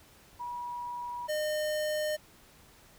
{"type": "tone pair in turn", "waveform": ["sine", "square"], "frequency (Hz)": [967, 609.2], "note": ["B5", "D#5"], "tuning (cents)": [-37, -37], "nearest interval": "minor sixth", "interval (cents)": 800, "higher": "first", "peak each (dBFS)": [-35, -30], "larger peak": "second", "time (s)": [[0.39, 1.28], [1.28, 2.17]], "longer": "neither", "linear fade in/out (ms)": 20, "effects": ["pink hiss -58 dBFS RMS until 2.98 s"]}